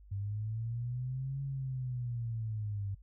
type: linear two-way sweep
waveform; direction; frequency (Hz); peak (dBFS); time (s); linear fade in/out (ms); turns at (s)
sine; up then down; 97.4 to 138.6 to 97.4; -34; 0.11-2.95; 10; 1.42
effects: noise-tail reverb RT60 0.1 s tail -25 dB re dry + added 50 Hz sine -53 dBFS peak until 3.02 s